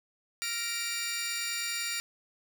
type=tone cluster; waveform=15% pulse; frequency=1393 / 1874 / 2338 Hz; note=F6 / A#6 / D7; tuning=-5 / +9 / -8 cents; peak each=-32 / -31 / -27 dBFS; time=0.42-2 s; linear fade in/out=0 ms; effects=none